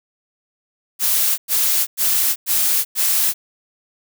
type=noise bursts; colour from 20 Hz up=blue; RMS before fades=-17 dBFS; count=5; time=0.99-3.34 s; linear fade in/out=50 ms; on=390 ms; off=100 ms; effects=none